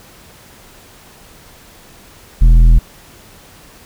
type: tone with tanh clipping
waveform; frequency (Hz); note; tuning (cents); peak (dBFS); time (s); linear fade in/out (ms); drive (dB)
sine; 41.2; E1; 0; -5; 2.41-2.79; 10; 9
effects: pink hiss -42 dBFS RMS until 3.85 s